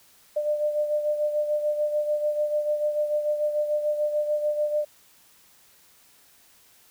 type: beating tone pair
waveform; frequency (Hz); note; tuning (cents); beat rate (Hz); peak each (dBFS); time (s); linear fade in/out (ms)
sine; 597 / 603.8; D5 / D5; +28 / +48; 6.8; -23 / -31; 0.36-4.85; 10
effects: white hiss -57 dBFS RMS until 6.9 s